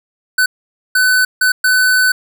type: tone bursts at uneven times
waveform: square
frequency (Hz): 1506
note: F#6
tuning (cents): +30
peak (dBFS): -10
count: 4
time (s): 0.38-0.46 / 0.95-1.25 / 1.41-1.52 / 1.64-2.12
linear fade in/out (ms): 5
effects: none

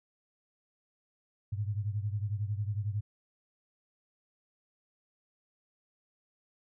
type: beating tone pair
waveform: sine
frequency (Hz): 101.1 / 112.1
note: G#2 / A2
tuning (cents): -46 / +33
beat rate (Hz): 11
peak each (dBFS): -32 / -36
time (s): 1.52-3.01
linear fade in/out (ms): 10
effects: none

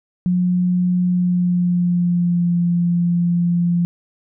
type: tone with pitch glide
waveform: sine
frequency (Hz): 179.6 to 173.28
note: F3 to F3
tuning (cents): +49 to -13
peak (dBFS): -14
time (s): 0.26-3.85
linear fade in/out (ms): 0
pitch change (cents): -62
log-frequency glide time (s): 1.04-2.54
effects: none

